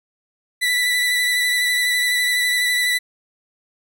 30% pulse tone with vibrato, 1975.5 Hz, B6, in tune, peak -14 dBFS, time 0.61-2.99 s, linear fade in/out 20 ms, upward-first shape sine, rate 12 Hz, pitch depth 19 cents each way, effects none

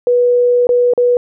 sine tone with dropouts, 488.4 Hz, B4, 19 cents flat, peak -8 dBFS, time 0.07-1.17 s, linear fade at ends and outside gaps 1 ms, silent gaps 0.67-0.691 / 0.936-0.977 s, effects none

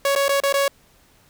sawtooth tone with dropouts, 557 Hz, C#5, 8 cents sharp, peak -13 dBFS, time 0.05-0.68 s, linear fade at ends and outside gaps 2 ms, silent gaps 0.152-0.16 / 0.282-0.292 / 0.402-0.435 / 0.526-0.54 s, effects pink hiss -56 dBFS RMS until 1.29 s

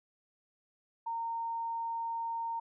sine tone, 920 Hz, A#5, 23 cents flat, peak -33 dBFS, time 1.06-2.6 s, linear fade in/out 10 ms, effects none

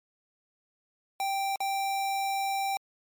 square tone with dropouts, 784 Hz, G5, in tune, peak -28 dBFS, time 1.2-2.77 s, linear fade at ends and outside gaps 1 ms, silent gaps 1.559-1.604 s, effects MP3 96 kbps

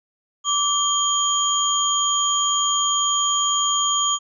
sine tone cluster, 1160 / 3191 / 6790 Hz, D6 / G7 / G#8, -22 / +30 / +37 cents, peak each -22 dBFS, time 0.44-4.19 s, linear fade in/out 50 ms, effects none

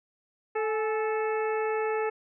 harmonic tone with a mistuned harmonic, 437.8 Hz, A4, 9 cents flat, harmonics 1 / 2 / 3 / 4 / 5 / 6, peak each -27 / -33 / -37 / -39 / -41 / -43 dBFS, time 0.55-2.1 s, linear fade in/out 10 ms, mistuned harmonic 2, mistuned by -53 cents, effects none

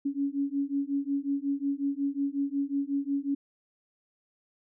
sine beating tone pair, 277.2 / 282.7 Hz, C#4 / C#4, 0 / +34 cents, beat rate 5.5 Hz, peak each -30 dBFS, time 0.05-3.35 s, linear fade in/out 10 ms, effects none

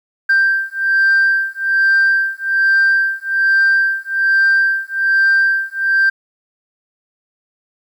sine beating tone pair, 1575 / 1576.2 Hz, G6 / G6, +8 / +9 cents, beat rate 1.2 Hz, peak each -13 dBFS, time 0.29-6.1 s, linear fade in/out 10 ms, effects tanh soft clip ceiling -7 dBFS + 8-bit

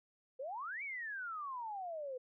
sine exponential two-way sweep, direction up then down, 493.9 to 2326 to 493.9 Hz, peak -40 dBFS, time 0.39-2.18 s, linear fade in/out 10 ms, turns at 0.83 s, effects none

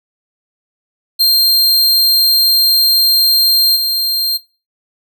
45% pulse tone with level steps, 4186 Hz, C8, in tune, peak -7 / -12 dBFS, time 1.19-4.38 s, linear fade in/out 20 ms, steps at 3.75 s, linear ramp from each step 20 ms, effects noise-tail reverb RT60 0.3 s tail -18 dB re dry

